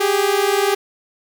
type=tone pair together; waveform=sawtooth; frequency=390.3 / 410.7 Hz; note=G4 / G#4; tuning=-8 / -19 cents; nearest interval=minor second; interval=89 cents; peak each=-14 dBFS; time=0-0.75 s; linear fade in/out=10 ms; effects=none